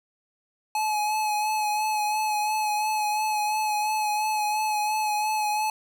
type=tone with vibrato; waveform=square; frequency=851 Hz; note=G#5; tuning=42 cents sharp; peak=-24 dBFS; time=0.75-5.7 s; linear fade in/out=2 ms; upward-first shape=sine; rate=2.9 Hz; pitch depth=26 cents each way; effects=none